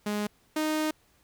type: tone pair in turn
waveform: sawtooth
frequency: 208.2 / 309.5 Hz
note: G#3 / D#4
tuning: +5 / -9 cents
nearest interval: perfect fifth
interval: 686 cents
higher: second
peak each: -24 / -22 dBFS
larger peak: second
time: 0.06-0.27 / 0.56-0.91 s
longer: second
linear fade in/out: 5 ms
effects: pink hiss -65 dBFS RMS until 1.23 s